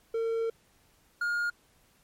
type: tone pair in turn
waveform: triangle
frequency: 454.9 / 1421.9 Hz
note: A#4 / F6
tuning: -42 / +31 cents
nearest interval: octave + minor sixth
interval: 1973 cents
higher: second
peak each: -25 dBFS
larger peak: neither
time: 0.14-0.5 / 1.21-1.5 s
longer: first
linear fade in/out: 5 ms
effects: pink hiss -65 dBFS RMS until 2.03 s + MP3 64 kbps